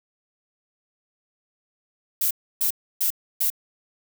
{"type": "noise bursts", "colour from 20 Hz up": "violet", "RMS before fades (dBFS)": -22, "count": 4, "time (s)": [2.21, 3.502], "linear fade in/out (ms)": 5, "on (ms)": 98, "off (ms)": 300, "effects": []}